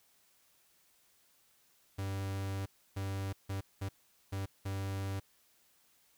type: tone bursts at uneven times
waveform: 45% pulse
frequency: 97.5 Hz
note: G2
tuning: 9 cents flat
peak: -35 dBFS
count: 6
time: 1.98-2.66 / 2.96-3.33 / 3.49-3.61 / 3.81-3.89 / 4.32-4.46 / 4.65-5.2 s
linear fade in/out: 10 ms
effects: white hiss -69 dBFS RMS until 6.17 s